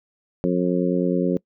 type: harmonic tone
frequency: 89.7 Hz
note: F2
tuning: 47 cents sharp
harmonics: 2 / 3 / 4 / 5 / 6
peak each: -22 / -24 / -25 / -26 / -27 dBFS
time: 0.44-1.37 s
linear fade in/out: 0 ms
effects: noise-tail reverb RT60 0.1 s tail -24 dB re dry